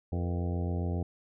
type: harmonic tone with a mistuned harmonic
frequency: 87.31 Hz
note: F2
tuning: in tune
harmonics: 1 / 2 / 3 / 4 / 5 / 6 / 7 / 8 / 9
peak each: -30 / -36 / -40 / -42 / -44 / -46 / -47 / -48 / -49 dBFS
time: 0.12-1.03 s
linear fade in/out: 5 ms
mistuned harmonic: 6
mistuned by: -96 cents
effects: none